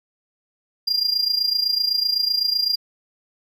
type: tone with amplitude modulation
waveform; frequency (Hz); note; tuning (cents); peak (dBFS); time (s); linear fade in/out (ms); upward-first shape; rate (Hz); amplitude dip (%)
triangle; 4800; D8; +37; -14; 0.87-2.76; 10; sine; 27.9; 75
effects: none